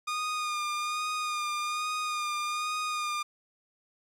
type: tone with vibrato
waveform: sawtooth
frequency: 1221 Hz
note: D#6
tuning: 33 cents flat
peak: -26 dBFS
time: 0.07-3.23 s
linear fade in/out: 10 ms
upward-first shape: sine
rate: 1.2 Hz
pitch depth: 27 cents each way
effects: low-pass 9000 Hz 12 dB/octave + 11-bit